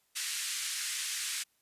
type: band-pass noise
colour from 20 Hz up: white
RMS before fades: -36 dBFS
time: 0.15-1.44 s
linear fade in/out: 20 ms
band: 1600 to 9700 Hz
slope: 24 dB/octave
effects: white hiss -73 dBFS RMS until 1.61 s + resampled to 32000 Hz